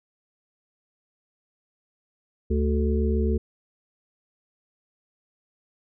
harmonic tone with a mistuned harmonic, 73.6 Hz, D2, 4 cents sharp, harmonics 1 / 3 / 5 / 6, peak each -22 / -27 / -29 / -30 dBFS, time 2.5-3.38 s, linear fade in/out 10 ms, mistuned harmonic 5, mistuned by +29 cents, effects none

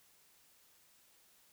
silence, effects white hiss -67 dBFS RMS until 1.52 s

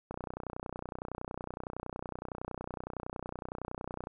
click train, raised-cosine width 1 ms, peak -24 dBFS, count 123, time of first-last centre 0.11-4.071 s, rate 30.8 Hz, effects none

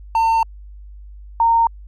triangle / sine tone pair in turn, 904 / 920.3 Hz, A5 / A#5, +47 / -22 cents, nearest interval unison, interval 31 cents, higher second, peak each -11 dBFS, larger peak neither, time 0.15-0.43 / 1.4-1.67 s, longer first, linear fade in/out 2 ms, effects added 50 Hz sine -35 dBFS peak until 1.87 s + AAC 64 kbps

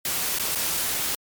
white noise with dropouts, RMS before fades -26 dBFS, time 0.05-1.15 s, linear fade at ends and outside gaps 2 ms, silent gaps 0.387-0.396 / 0.551-0.556 s, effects MP3 96 kbps

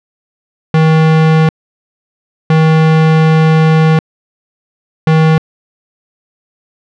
square tone bursts at uneven times, 158.7 Hz, D#3, 35 cents sharp, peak -6 dBFS, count 3, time 0.74-1.49 / 2.5-3.99 / 5.07-5.38 s, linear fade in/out 2 ms, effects low-pass 3000 Hz 12 dB/octave

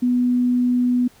sine tone, 246.9 Hz, B3, in tune, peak -15 dBFS, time 0.02-1.08 s, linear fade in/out 10 ms, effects pink hiss -52 dBFS RMS until 1.2 s

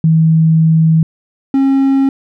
sine / triangle tone pair in turn, 160.8 / 271.1 Hz, E3 / C#4, -43 / -38 cents, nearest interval major sixth, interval 905 cents, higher second, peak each -6 dBFS, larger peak neither, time 0.04-1.03 / 1.54-2.09 s, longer first, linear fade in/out 2 ms, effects none

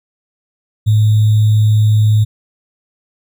sine tone with sample-and-hold, 107.2 Hz, A2, 45 cents flat, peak -7 dBFS, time 0.86-2.25 s, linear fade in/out 20 ms, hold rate 3675 Hz, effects none

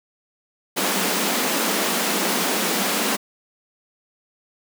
pink high-pass noise, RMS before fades -22 dBFS, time 0.76-3.17 s, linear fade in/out 20 ms, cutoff 180 Hz, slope 96 dB/octave, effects none

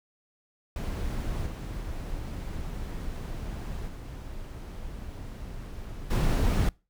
brown noise with level steps, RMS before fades -31 / -35 / -39 / -23 dBFS, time 0.76-6.69 s, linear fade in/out 2 ms, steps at 1.46 / 3.87 / 6.1 s, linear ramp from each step 10 ms, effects noise-tail reverb RT60 0.3 s tail -25 dB re dry

